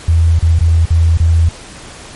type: tone with dropouts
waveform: sine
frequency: 82.41 Hz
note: E2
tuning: in tune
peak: -6 dBFS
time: 0.08-1.49 s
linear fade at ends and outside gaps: 5 ms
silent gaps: 0.39-0.425 / 0.59-0.608 / 0.855-0.904 / 1.174-1.199 s
effects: pink hiss -33 dBFS RMS until 2.15 s + MP3 48 kbps